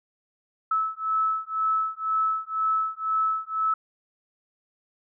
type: beating tone pair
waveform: sine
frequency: 1302 / 1304 Hz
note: E6 / E6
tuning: -22 / -19 cents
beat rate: 2 Hz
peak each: -26 dBFS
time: 0.71-3.74 s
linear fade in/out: 5 ms
effects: none